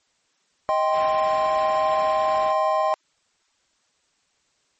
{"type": "chord", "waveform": "triangle", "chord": "C minor", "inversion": "first", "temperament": "just", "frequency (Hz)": [627.9, 784.9, 1046.5], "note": ["Eb5", "G5", "C6"], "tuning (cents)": [16, 2, 0], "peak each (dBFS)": [-20, -22, -21], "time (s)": [0.69, 2.94], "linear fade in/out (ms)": 0}
{"type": "low-pass noise", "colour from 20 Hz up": "white", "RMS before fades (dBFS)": -39, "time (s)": [0.91, 2.54], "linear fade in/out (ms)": 50, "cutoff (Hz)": 2400, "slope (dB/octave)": 12}
{"effects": ["white hiss -67 dBFS RMS until 4.79 s", "MP3 32 kbps"]}